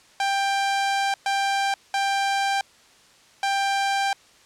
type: tone bursts at uneven times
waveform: sawtooth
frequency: 790 Hz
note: G5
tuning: 13 cents sharp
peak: -17 dBFS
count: 4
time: 0.2-1.14 / 1.26-1.74 / 1.94-2.61 / 3.43-4.13 s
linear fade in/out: 2 ms
effects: white hiss -54 dBFS RMS until 4.45 s + low-pass 7000 Hz 12 dB/octave